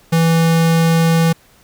square tone, 164.81 Hz, E3, in tune, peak -11 dBFS, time 0.12-1.33 s, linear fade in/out 10 ms, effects pink hiss -50 dBFS RMS until 1.63 s

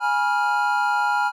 triangle chord, F diminished, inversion first, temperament equal with one note detuned, 830.6 / 971.4 / 1396.9 Hz, Ab5 / Cb6 / F6, 0 / -29 / 0 cents, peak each -20 / -23 / -21 dBFS, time 0-1.32 s, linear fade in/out 50 ms, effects none

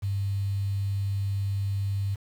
sine tone with quantisation, 99 Hz, G2, 18 cents sharp, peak -25 dBFS, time 0.02-2.16 s, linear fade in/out 20 ms, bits 8, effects none

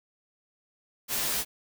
white noise with comb filter, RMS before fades -29 dBFS, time 1.08-1.45 s, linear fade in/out 50 ms, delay 11 ms, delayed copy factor -0.8, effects none

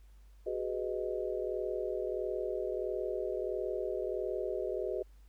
sine chord, G# minor seventh, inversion third, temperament just, 373.8 / 415.3 / 498.4 / 623 Hz, F#4 / G#4 / B4 / D#5, +18 / 0 / +16 / +2 cents, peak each -37 / -38 / -39 / -39 dBFS, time 0.46-5.03 s, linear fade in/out 10 ms, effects added 50 Hz sine -54 dBFS peak until 5.28 s + pink hiss -72 dBFS RMS until 5.28 s

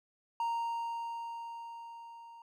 triangle tone with level ramp, 929 Hz, A#5, 6 cents flat, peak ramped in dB -28 to -48 dBFS, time 0.4-2.42 s, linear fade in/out 2 ms, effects none

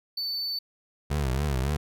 triangle tone, 4512 Hz, C#8, 30 cents sharp, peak -27 dBFS, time 0.17-0.59 s, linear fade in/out 5 ms
25% pulse tone with vibrato, 68.9 Hz, C#2, 10 cents flat, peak -21 dBFS, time 1.1-1.77 s, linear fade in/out 10 ms, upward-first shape triangle, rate 3.6 Hz, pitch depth 190 cents each way
effects none

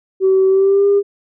sine tone with pitch glide, 381.2 to 402.2 Hz, G4 to G4, -48 to +44 cents, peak -8 dBFS, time 0.2-1.03 s, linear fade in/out 50 ms, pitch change +92 cents, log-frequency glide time 0.48-0.87 s, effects tanh soft clip ceiling -5 dBFS

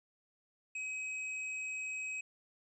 sine tone with hard clipping, 2538 Hz, D#7, 34 cents sharp, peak -39 dBFS, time 0.75-2.21 s, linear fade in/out 5 ms, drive 7 dB, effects resampled to 24000 Hz

